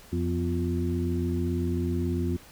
harmonic tone with a mistuned harmonic, 87.31 Hz, F2, in tune, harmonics 1 / 2 / 3 / 4, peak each -28 / -32 / -31 / -32 dBFS, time 0.12-2.37 s, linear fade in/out 10 ms, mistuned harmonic 3, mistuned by -62 cents, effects pink hiss -51 dBFS RMS until 2.51 s

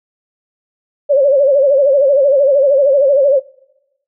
sine tone with vibrato, 554.4 Hz, C#5, in tune, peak -7 dBFS, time 1.09-3.4 s, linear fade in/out 20 ms, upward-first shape sine, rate 13 Hz, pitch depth 97 cents each way, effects noise-tail reverb RT60 0.9 s tail -23 dB re dry

